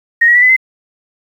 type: tone with pitch steps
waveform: sine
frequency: 1864.7 / 1911.6 / 1959.7 / 2009 / 2059 Hz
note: A#6 / A#6 / B6 / B6 / C7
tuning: 0 / +43 / -14 / +29 / -28 cents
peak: -5 dBFS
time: 0.21-0.565 s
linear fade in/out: 10 ms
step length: 71 ms
effects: 7-bit